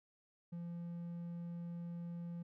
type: tone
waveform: triangle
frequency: 171.5 Hz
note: F3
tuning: 31 cents flat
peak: -40 dBFS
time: 0.52-2.43 s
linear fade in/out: 10 ms
effects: none